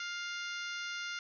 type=harmonic tone; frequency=702 Hz; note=F5; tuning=9 cents sharp; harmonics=2 / 3 / 4 / 5 / 6 / 7 / 8 / 9; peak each=-40 / -44 / -46 / -48 / -50 / -51 / -52 / -53 dBFS; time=0-1.19 s; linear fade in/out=2 ms; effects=none